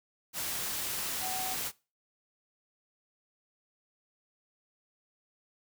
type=tone in noise; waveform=sine; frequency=751 Hz; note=F#5; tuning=26 cents sharp; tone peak=-37 dBFS; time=1.2-1.57 s; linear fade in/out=50 ms; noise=white; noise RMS=-35 dBFS; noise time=0.33-1.72 s; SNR=-5 dB; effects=noise-tail reverb RT60 0.3 s tail -21 dB re dry